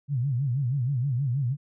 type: tone with vibrato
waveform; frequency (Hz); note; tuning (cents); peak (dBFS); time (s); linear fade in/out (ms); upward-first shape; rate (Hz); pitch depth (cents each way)
sine; 130.81; C3; 0; -23; 0.08-1.57; 50; sine; 6.3; 180
effects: none